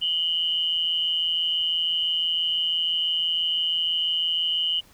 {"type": "tone pair together", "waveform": "sine", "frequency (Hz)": [2900, 3066], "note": ["F#7", "G7"], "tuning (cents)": [-35, -39], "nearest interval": "minor second", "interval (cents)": 96, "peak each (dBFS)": [-24, -25], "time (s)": [0.01, 4.81], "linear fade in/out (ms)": 20, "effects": ["pink hiss -55 dBFS RMS until 4.93 s"]}